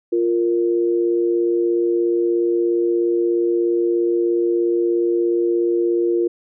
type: tone pair together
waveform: sine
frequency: 348.3 / 465.2 Hz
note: F4 / A#4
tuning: -5 / -4 cents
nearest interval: perfect fourth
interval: 501 cents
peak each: -16 / -22 dBFS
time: 0.12-6.28 s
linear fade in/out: 10 ms
effects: none